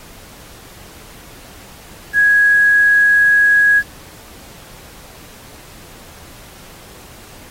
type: tone with quantisation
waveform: sine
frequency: 1661.2 Hz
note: G#6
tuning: in tune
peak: -8 dBFS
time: 2.13-3.83 s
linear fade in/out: 50 ms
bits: 6
effects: pink hiss -40 dBFS RMS until 7.5 s + AAC 48 kbps